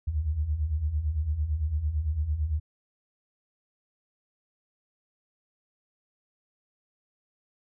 sine beating tone pair, 70 / 78.9 Hz, C#2 / D#2, +18 / +25 cents, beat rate 8.9 Hz, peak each -32 / -26 dBFS, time 0.07-2.6 s, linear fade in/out 10 ms, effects none

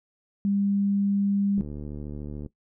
sine tone, 200 Hz, G3, 35 cents sharp, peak -21 dBFS, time 0.45-1.61 s, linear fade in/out 0 ms
click train, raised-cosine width 3 ms, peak -24 dBFS, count 66, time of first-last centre 1.58-2.462 s, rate 73.7 Hz
effects noise-tail reverb RT60 0.1 s tail -17 dB re dry

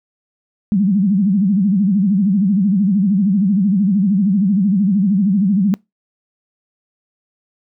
sine tone with vibrato, 196 Hz, G3, in tune, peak -11 dBFS, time 0.72-5.74 s, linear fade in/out 0 ms, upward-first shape sine, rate 13 Hz, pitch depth 160 cents each way, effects noise-tail reverb RT60 0.2 s tail -25 dB re dry

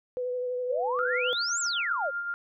sine tone with vibrato, 498.1 Hz, B4, 15 cents sharp, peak -28 dBFS, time 0.17-1.33 s, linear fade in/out 0 ms, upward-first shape sine, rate 12 Hz, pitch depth 19 cents each way
sine exponential two-way sweep, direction up then down, 493.9 to 7730 to 501 Hz, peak -28 dBFS, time 0.69-2.11 s, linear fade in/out 20 ms, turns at 1.6 s
sine tone with tremolo, 1400 Hz, F6, 4 cents sharp, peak -28 dBFS, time 0.99-2.34 s, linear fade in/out 0 ms, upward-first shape sine, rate 7.8 Hz, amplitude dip 40%
effects none

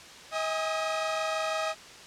sawtooth tone cluster, 637 / 816 / 1248 Hz, D#5 / G#5 / D#6, +41 / -31 / +5 cents, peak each -26 / -32 / -31 dBFS, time 0.31-1.75 s, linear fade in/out 50 ms, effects white hiss -47 dBFS RMS until 2.06 s + low-pass 6000 Hz 12 dB/octave

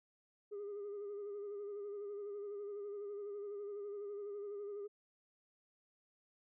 sine tone with vibrato, 408 Hz, G#4, 31 cents flat, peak -40 dBFS, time 0.51-4.88 s, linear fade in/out 20 ms, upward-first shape sine, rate 12 Hz, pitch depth 41 cents each way, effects tanh soft clip ceiling -40 dBFS

